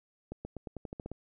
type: accelerating click train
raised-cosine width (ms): 2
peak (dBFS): -26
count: 10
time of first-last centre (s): 0.32-1.116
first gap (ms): 130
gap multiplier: 0.9
effects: none